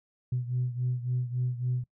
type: beating tone pair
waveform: sine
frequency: 123.8 / 127.4 Hz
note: B2 / C3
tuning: +5 / -46 cents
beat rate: 3.6 Hz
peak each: -28 / -32 dBFS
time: 0.32-1.84 s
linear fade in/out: 5 ms
effects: noise-tail reverb RT60 0.1 s tail -23 dB re dry + tanh soft clip ceiling -21 dBFS